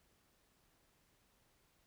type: silence
effects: pink hiss -74 dBFS RMS until 1.86 s